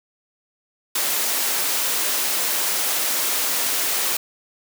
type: high-pass noise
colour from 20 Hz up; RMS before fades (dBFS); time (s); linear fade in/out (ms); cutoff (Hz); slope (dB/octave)
white; -22; 0.95-4.17; 5; 300; 12
effects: none